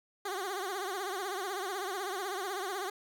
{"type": "tone with vibrato", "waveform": "15% pulse", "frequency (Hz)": 383.4, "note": "G4", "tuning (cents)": -38, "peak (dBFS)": -28, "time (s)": [0.25, 2.9], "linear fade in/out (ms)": 5, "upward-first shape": "triangle", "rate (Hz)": 16, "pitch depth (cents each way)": 150, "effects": []}